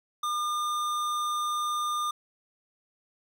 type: tone with tanh clipping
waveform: sine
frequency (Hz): 1207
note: D6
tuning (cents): +47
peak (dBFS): -29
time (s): 0.23-2.11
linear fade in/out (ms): 5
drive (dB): 18
effects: none